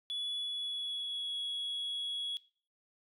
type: tone with pitch glide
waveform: sine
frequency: 3410 to 3348 Hz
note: G#7 to G#7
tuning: +45 to +13 cents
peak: -33 dBFS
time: 0.1-2.37 s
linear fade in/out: 0 ms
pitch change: -32 cents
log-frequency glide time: 0.36-1.37 s
effects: noise-tail reverb RT60 0.4 s tail -19 dB re dry + tanh soft clip ceiling -33 dBFS